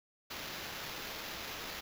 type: noise with sample-and-hold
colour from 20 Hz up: white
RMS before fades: -43 dBFS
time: 0.3-1.81 s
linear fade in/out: 10 ms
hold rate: 8820 Hz
effects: none